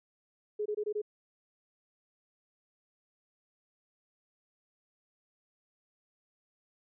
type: tone bursts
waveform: sine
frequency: 420 Hz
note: G#4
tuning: 19 cents sharp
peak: -30 dBFS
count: 5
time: 0.59-1.018 s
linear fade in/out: 10 ms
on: 68 ms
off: 22 ms
effects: none